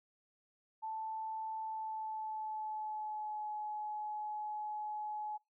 sine tone with pitch glide, 880 to 847.6 Hz, A5 to G#5, 0 to +35 cents, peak -38 dBFS, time 0.82-5.38 s, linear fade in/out 20 ms, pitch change -65 cents, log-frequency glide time 1.62-3.5 s, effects noise-tail reverb RT60 0.2 s tail -23 dB re dry

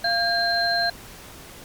sine tone cluster, 691 / 1613 / 4150 Hz, F5 / G6 / C8, -19 / +49 / -15 cents, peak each -24 dBFS, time 0.04-0.9 s, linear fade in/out 5 ms, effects pink hiss -43 dBFS RMS until 1.64 s + Opus 48 kbps

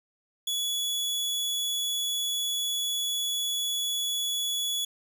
sawtooth tone, 3396 Hz, G#7, 38 cents sharp, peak -24 dBFS, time 0.47-4.85 s, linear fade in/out 5 ms, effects none

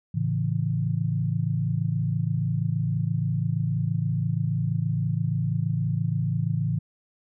sine chord, A major, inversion none, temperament equal, 110 / 138.59 / 164.81 Hz, A2 / C#3 / E3, 0 / 0 / 0 cents, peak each -27 dBFS, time 0.14-6.79 s, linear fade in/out 10 ms, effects none

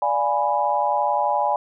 sine chord, D diminished seventh, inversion none, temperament equal, 587.3 / 698.5 / 830.6 / 987.8 Hz, D5 / F5 / Ab5 / Cb6, 0 / 0 / 0 / 0 cents, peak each -25 / -27 / -21 / -24 dBFS, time 0.02-1.56 s, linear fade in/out 2 ms, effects none

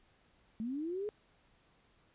sine linear sweep, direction up, 212.1 to 429.3 Hz, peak -35 dBFS, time 0.6-1.09 s, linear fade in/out 0 ms, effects pink hiss -69 dBFS RMS until 2.14 s + resampled to 8000 Hz

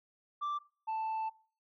sine tone pair in turn, 1173 / 882 Hz, D6 / A5, -2 / +4 cents, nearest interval perfect fourth, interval 494 cents, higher first, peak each -30 / -30 dBFS, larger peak neither, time 0.41-0.59 / 0.87-1.3 s, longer second, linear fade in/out 20 ms, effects noise-tail reverb RT60 0.4 s tail -22 dB re dry + tanh soft clip ceiling -32 dBFS

